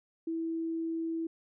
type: tone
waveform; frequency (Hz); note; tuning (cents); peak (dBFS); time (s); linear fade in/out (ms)
sine; 327.8; E4; -10; -31; 0.27-1.27; 5
effects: none